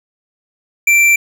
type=tone with tanh clipping; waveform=sine; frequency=2349 Hz; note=D7; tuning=in tune; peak=-9 dBFS; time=0.87-1.16 s; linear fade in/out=5 ms; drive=13 dB; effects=none